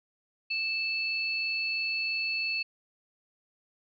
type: tone pair together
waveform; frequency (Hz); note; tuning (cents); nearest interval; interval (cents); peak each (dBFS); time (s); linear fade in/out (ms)
sine; 2637 / 4394; E7 / C#8; 0 / -16; major sixth; 884; -29 / -34; 0.5-2.63; 10
effects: none